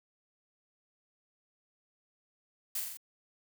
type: noise with echo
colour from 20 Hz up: blue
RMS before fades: -34 dBFS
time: 2.75-2.8 s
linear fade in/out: 5 ms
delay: 43 ms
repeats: 4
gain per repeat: -3 dB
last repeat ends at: 2.972 s
effects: none